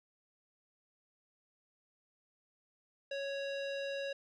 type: tone with low-pass filter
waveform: square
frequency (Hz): 554.4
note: C#5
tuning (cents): 0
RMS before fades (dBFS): -39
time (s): 3.11-4.13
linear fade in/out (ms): 5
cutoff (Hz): 3800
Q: 1.9
effects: none

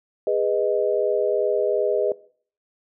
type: chord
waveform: sine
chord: G# minor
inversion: none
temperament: equal with one note detuned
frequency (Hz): 411.2 / 493.9 / 622.3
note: G#4 / B4 / D#5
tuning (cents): -17 / 0 / 0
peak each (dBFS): -23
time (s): 0.27-2.12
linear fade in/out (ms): 2
effects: noise-tail reverb RT60 0.5 s tail -20 dB re dry

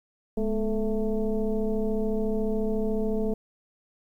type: tone with frequency modulation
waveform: sine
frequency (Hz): 210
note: G#3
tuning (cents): +19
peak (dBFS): -23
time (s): 0.37-3.34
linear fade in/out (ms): 5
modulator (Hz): 227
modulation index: 1.4
effects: 10-bit

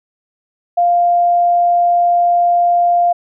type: tone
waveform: sine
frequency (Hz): 698.5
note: F5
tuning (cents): 0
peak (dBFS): -9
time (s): 0.77-3.13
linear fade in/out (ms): 10
effects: none

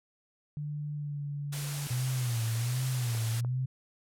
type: tone with pitch glide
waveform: sine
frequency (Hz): 148 to 143.95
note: D3 to D3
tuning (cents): +14 to -34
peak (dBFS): -33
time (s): 0.57-1.87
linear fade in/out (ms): 0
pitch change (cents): -48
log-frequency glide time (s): 0.94-1.2
type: noise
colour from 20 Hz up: white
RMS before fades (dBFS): -39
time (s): 1.52-3.41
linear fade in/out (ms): 10
type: tone with vibrato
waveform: sine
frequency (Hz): 121.3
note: B2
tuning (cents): -31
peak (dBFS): -28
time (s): 1.9-3.66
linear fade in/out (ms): 10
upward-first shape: sine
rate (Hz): 1.3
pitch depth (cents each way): 120
type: clicks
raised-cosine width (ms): 1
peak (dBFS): -30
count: 2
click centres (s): 3.15 / 3.448
effects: low-pass 12000 Hz 12 dB/octave

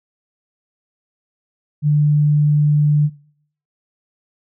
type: tone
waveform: sine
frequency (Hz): 148.4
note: D3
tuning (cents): +18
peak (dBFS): -11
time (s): 1.82-3.1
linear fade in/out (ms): 50
effects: noise-tail reverb RT60 0.6 s tail -21 dB re dry

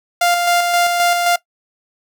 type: tone with tremolo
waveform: sawtooth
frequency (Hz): 698.5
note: F5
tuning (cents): 0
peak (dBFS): -8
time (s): 0.21-1.36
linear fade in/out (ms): 5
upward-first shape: square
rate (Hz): 3.8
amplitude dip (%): 35
effects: noise-tail reverb RT60 0.1 s tail -19 dB re dry

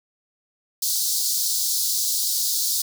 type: high-pass noise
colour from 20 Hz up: pink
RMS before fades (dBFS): -23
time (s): 0.82-2.82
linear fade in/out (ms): 5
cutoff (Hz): 4100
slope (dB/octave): 48
effects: none

